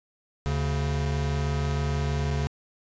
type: tone pair together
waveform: square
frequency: 74.7 / 141.01 Hz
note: D2 / C#3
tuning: +30 / +30 cents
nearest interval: major seventh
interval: 1100 cents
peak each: -28 dBFS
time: 0.46-2.47 s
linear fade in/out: 0 ms
effects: resampled to 16000 Hz